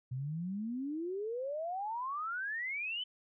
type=exponential sweep; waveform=sine; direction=up; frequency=122.7 to 3082 Hz; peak=-35 dBFS; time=0.11-3.04 s; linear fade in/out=10 ms; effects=none